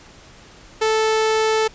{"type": "tone", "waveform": "sawtooth", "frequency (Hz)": 438.9, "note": "A4", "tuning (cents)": -4, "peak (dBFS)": -12, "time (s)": [0.81, 1.68], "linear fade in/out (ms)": 10, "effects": ["pink hiss -45 dBFS RMS until 1.74 s", "resampled to 16000 Hz"]}